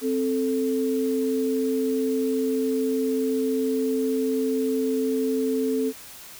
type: tone pair together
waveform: sine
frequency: 261.6 / 440 Hz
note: C4 / A4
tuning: 0 / 0 cents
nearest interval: major sixth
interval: 900 cents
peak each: -24 dBFS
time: 0.01-5.93 s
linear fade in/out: 50 ms
effects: white hiss -43 dBFS RMS until 6.39 s